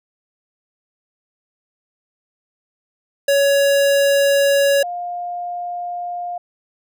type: tone pair in turn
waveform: square / sine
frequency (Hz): 560 / 705.6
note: C#5 / F5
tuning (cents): +18 / +18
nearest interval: major third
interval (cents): 400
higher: second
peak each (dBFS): -13 / -23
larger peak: first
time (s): 3.28-4.83 / 4.83-6.38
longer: neither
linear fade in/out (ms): 5
effects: none

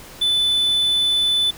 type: tone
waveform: triangle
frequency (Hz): 3500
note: A7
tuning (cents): -10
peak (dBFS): -14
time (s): 0.21-1.51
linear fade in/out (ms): 10
effects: pink hiss -40 dBFS RMS until 1.57 s

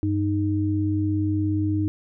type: tone pair together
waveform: sine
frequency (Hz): 97.4 / 309.2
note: G2 / D#4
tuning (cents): -11 / -11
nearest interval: octave + minor sixth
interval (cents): 2000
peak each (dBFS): -23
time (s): 0.03-1.88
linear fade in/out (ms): 0
effects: none

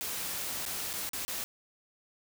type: noise with dropouts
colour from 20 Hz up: white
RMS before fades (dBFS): -36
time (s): 0.01-1.44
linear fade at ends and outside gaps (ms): 0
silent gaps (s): 0.653-0.662 / 0.931-0.937 / 1.091-1.133 / 1.25-1.28
effects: none

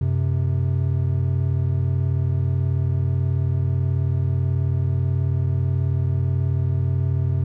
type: tone pair together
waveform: triangle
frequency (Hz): 92.7 / 131.1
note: F#2 / C3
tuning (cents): +4 / +4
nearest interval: tritone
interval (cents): 600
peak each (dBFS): -19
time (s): 0.01-7.44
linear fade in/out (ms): 5
effects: none

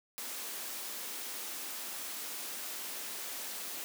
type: high-pass noise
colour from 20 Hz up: white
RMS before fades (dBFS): -41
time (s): 0.18-3.84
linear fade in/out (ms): 0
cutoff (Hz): 200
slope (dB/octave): 48
effects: none

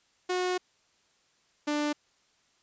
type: tone pair in turn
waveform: sawtooth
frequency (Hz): 363.9 / 296.1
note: F#4 / D4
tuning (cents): -29 / +14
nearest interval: major third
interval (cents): 357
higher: first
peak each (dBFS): -23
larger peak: neither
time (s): 0.29-0.58 / 1.67-1.93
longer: first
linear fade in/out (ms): 10
effects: white hiss -68 dBFS RMS until 2.62 s + resampled to 16000 Hz

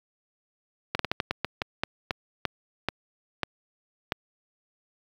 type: slowing click train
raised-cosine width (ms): 0.3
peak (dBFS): -9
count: 14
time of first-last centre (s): 0.95-4.121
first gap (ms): 43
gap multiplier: 1.26
effects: high-pass 60 Hz 12 dB/octave + 8-bit

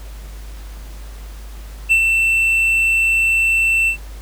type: tone with ADSR envelope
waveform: triangle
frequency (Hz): 2680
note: E7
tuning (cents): +28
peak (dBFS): -7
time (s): 1.89-3.97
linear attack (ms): 27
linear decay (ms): 76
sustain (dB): -4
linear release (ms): 91
effects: added 51 Hz sine -30 dBFS peak until 4.21 s + pink hiss -43 dBFS RMS until 4.21 s

